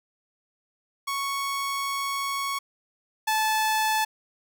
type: tone pair in turn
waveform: sawtooth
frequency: 1108.7 / 870 Hz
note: C#6 / A5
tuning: 0 / -20 cents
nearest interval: major third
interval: 420 cents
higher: first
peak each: -23 / -18 dBFS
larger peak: second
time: 1.07-2.59 / 3.27-4.05 s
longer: first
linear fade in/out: 10 ms
effects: none